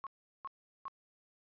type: tone bursts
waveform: sine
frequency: 1088 Hz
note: C#6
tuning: 33 cents flat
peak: -39 dBFS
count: 3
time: 0.04-0.881 s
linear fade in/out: 0 ms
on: 27 ms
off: 380 ms
effects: resampled to 11025 Hz